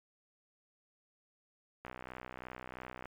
click train, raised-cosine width 0.5 ms, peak -29 dBFS, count 77, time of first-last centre 1.85-3.056 s, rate 63 Hz, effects MP3 96 kbps

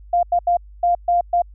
sine tone bursts at uneven times, 698.5 Hz, F5, in tune, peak -13 dBFS, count 6, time 0.13-0.23 / 0.32-0.39 / 0.47-0.57 / 0.83-0.95 / 1.08-1.21 / 1.33-1.42 s, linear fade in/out 5 ms, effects added 50 Hz sine -39 dBFS peak until 1.54 s

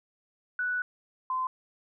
sine tone pair in turn, 1480 / 1030.3 Hz, F#6 / C6, 0 / -27 cents, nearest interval tritone, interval 627 cents, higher first, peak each -27 dBFS, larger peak neither, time 0.59-0.82 / 1.3-1.47 s, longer first, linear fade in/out 2 ms, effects none

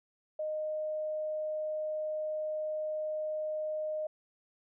sine tone, 617 Hz, D#5, 15 cents flat, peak -32 dBFS, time 0.39-4.07 s, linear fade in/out 5 ms, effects none

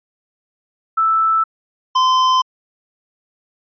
sine / square tone pair in turn, 1318.5 / 1031 Hz, E6 / C6, 0 / -26 cents, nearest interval major third, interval 426 cents, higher first, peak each -12 dBFS, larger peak neither, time 0.97-1.44 / 1.95-2.42 s, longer neither, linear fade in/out 10 ms, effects resampled to 11025 Hz

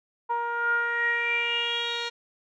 10% pulse tone with low-pass filter sweep, 471.5 Hz, A#4, 20 cents sharp, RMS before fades -27 dBFS, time 0.29-2.1 s, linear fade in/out 20 ms, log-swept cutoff 1000 to 4400 Hz, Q 7.6, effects none

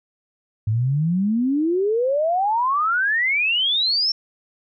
sine exponential sweep, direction up, 103.83 to 5500 Hz, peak -17 dBFS, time 0.67-4.12 s, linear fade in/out 5 ms, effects none

